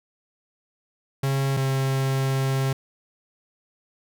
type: tone pair in turn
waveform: 45% pulse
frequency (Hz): 136.3 / 134.19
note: C#3 / C3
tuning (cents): -29 / +44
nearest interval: unison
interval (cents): 27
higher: first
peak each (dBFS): -21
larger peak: neither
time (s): 1.23-1.57 / 1.57-2.73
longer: second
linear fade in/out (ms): 5
effects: none